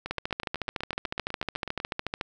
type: two click trains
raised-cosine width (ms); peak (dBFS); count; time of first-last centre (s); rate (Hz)
0.3; -13 / -18; 30 / 15; 0.11-2.211 / 0.06-1.801; 13.8 / 8.04
effects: none